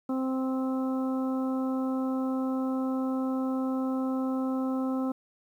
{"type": "harmonic tone", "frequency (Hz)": 261.6, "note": "C4", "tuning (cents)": 0, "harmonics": [1, 2, 3, 4, 5], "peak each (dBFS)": [-27, -36, -41, -43, -42], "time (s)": [0.09, 5.12], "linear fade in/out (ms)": 5, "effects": ["10-bit"]}